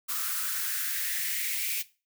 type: noise with high-pass filter sweep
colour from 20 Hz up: blue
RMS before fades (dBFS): -31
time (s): 0.08-1.83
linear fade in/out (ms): 20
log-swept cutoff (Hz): 1200 to 2400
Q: 4.7
effects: noise-tail reverb RT60 0.3 s tail -17 dB re dry